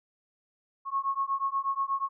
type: beating tone pair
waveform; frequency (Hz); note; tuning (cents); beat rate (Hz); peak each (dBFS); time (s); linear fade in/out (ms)
sine; 1090 / 1098.3; C#6 / C#6; -29 / -16; 8.3; -30; 0.85-2.09; 50
effects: none